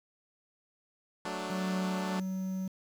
10% pulse chord, D major, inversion first, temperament equal, 185 / 220 / 293.7 Hz, F#3 / A3 / D4, 0 / 0 / 0 cents, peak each -30 / -32 / -31 dBFS, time 1.25-2.2 s, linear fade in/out 2 ms
triangle tone with pitch glide, 186.6 to 188.22 Hz, F#3 to F#3, +15 to +30 cents, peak -30 dBFS, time 1.5-2.68 s, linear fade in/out 5 ms, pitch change +15 cents, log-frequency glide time 1.94-2.14 s
effects low-pass 8000 Hz 12 dB/octave + 9-bit

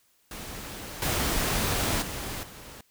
pink noise with level steps, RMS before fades -39 / -27 / -35 / -45 dBFS, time 0.31-2.81 s, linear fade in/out 2 ms, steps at 1.02 / 2.02 / 2.43 s, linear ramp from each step 2 ms, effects white hiss -66 dBFS RMS until 2.9 s

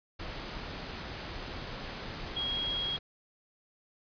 sine tone in noise, 3285 Hz, G#7, 20 cents flat, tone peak -31 dBFS, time 2.36-2.97 s, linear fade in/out 10 ms, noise pink, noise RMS -40 dBFS, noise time 0.19-2.99 s, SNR +6 dB, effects resampled to 11025 Hz

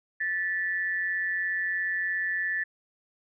sine tone pair together, 1757 / 1940 Hz, A6 / B6, -3 / -31 cents, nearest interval major second, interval 172 cents, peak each -27 / -33 dBFS, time 0.2-2.64 s, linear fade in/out 10 ms, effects none

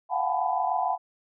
sine tone cluster, 697 / 740 / 767 / 853 / 999 Hz, F5 / F#5 / G5 / G#5 / B5, -4 / 0 / -38 / +46 / +20 cents, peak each -30 dBFS, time 0.09-0.98 s, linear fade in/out 50 ms, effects none

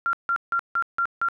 sine tone bursts, 1380 Hz, F6, 21 cents flat, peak -20 dBFS, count 6, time 0.06-1.286 s, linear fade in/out 0 ms, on 71 ms, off 160 ms, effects none

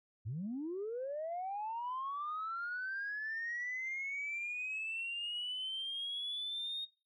sine linear sweep, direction up, 94.4 to 3729 Hz, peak -36 dBFS, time 0.25-6.86 s, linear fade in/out 20 ms, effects noise-tail reverb RT60 0.3 s tail -21 dB re dry + tanh soft clip ceiling -33 dBFS

